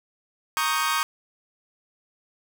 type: chord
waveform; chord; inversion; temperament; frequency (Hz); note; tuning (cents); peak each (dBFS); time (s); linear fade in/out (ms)
sawtooth; Eb dominant seventh; second; equal; 932.3 / 1108.7 / 1244.5 / 1568; Bb5 / Db6 / Eb6 / G6; 0 / 0 / 0 / 0; -26 / -23 / -23 / -26; 0.57-1.03; 0
effects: none